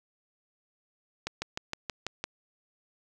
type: slowing click train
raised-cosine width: 0.2 ms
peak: -15 dBFS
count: 7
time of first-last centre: 1.27-2.24 s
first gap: 150 ms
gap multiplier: 1.03
effects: none